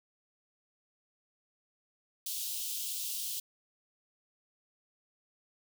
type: high-pass noise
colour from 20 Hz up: white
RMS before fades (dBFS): -37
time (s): 2.26-3.4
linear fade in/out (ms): 5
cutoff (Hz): 2900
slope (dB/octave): 48
effects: none